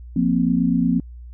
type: chord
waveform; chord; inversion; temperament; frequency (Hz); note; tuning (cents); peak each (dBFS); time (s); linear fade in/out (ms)
sine; F suspended fourth; none; equal; 174.61 / 233.1 / 261.6; F3 / Bb3 / C4; 0 / 0 / 0; -20; 0.16-1; 5
effects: added 60 Hz sine -35 dBFS peak until 1.33 s